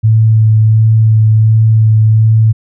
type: tone with vibrato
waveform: sine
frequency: 110 Hz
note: A2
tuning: in tune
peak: -4 dBFS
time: 0.03-2.53 s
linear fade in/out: 20 ms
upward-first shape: sine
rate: 1.4 Hz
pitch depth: 13 cents each way
effects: none